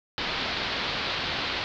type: low-pass noise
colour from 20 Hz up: white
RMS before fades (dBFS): -30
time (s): 0.18-1.64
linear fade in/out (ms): 0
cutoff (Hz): 4500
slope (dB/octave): 48
effects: none